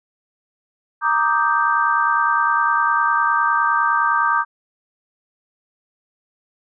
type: chord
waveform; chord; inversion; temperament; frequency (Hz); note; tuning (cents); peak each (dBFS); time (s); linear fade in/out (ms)
sine; Eb major seventh; second; equal; 932.3 / 1174.7 / 1244.5 / 1568; Bb5 / D6 / Eb6 / G6; 0 / 0 / 0 / 0; -21 / -19 / -22 / -20; 1.01-4.45; 50
effects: none